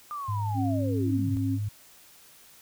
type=linear sweep; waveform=sine; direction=down; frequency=1216 to 67.6 Hz; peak=-32 dBFS; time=0.11-1.37 s; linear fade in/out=0 ms
type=tone; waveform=sine; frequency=104.1 Hz; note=G#2; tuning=5 cents sharp; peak=-27 dBFS; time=0.28-1.69 s; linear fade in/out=10 ms
type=tone with tremolo; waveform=sine; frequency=270 Hz; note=C#4; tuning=45 cents flat; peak=-26 dBFS; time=0.54-1.59 s; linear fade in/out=50 ms; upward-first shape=sine; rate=2.2 Hz; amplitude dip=25%
effects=white hiss -54 dBFS RMS until 2.61 s